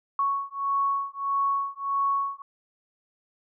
sine beating tone pair, 1108.7 / 1110.3 Hz, C#6 / C#6, 0 / +2 cents, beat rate 1.6 Hz, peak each -27 dBFS, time 0.19-2.42 s, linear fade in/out 2 ms, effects none

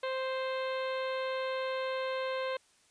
harmonic tone, 523.3 Hz, C5, in tune, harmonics 1 / 2 / 3 / 4 / 5 / 6 / 7 / 8, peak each -33 / -39 / -43 / -45 / -47 / -49 / -50 / -51 dBFS, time 0.03-2.57 s, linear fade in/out 5 ms, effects white hiss -66 dBFS RMS until 2.9 s + resampled to 22050 Hz

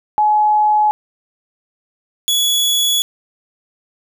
sine / sawtooth tone pair in turn, 847 / 3388 Hz, G#5 / G#7, +34 / +34 cents, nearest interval 2 octaves, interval 2400 cents, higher second, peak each -10 dBFS, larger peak neither, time 0.18-0.91 / 2.28-3.02 s, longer second, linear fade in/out 0 ms, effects none

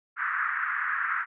white band-pass noise, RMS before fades -29 dBFS, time 0.16-1.26 s, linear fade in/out 50 ms, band 1200 to 1800 Hz, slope 48 dB/octave, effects none

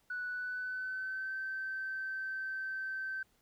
sine tone with pitch glide, 1480 to 1547.3 Hz, F#6 to G6, 0 to -23 cents, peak -35 dBFS, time 0.1-3.23 s, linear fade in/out 5 ms, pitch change +77 cents, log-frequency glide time 0.28-1.34 s, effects tanh soft clip ceiling -31 dBFS + pink hiss -72 dBFS RMS until 3.41 s

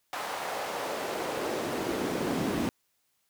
brown noise with high-pass filter sweep, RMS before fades -32 dBFS, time 0.13-2.69 s, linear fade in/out 0 ms, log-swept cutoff 860 to 220 Hz, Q 1.5, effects white hiss -74 dBFS RMS until 3.29 s

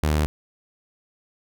sawtooth tone, 76 Hz, D#2, 40 cents flat, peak -15 dBFS, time 0.03-0.26 s, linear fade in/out 0 ms, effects none

